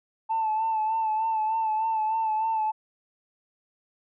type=tone with vibrato; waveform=sine; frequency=880 Hz; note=A5; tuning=in tune; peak=-22 dBFS; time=0.29-2.72 s; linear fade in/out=20 ms; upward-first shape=sine; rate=3.3 Hz; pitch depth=37 cents each way; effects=tanh soft clip ceiling -19 dBFS